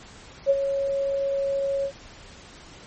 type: tone with ADSR envelope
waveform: sine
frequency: 552 Hz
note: C#5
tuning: 7 cents flat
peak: -13 dBFS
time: 0.46-1.92 s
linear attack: 41 ms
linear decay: 40 ms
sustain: -9 dB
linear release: 81 ms
effects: pink hiss -46 dBFS RMS until 2.86 s + MP3 32 kbps